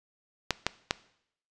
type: clicks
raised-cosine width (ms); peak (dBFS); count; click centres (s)
0.2; -7; 3; 0.507 / 0.666 / 0.909
effects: noise-tail reverb RT60 0.7 s tail -19 dB re dry + resampled to 22050 Hz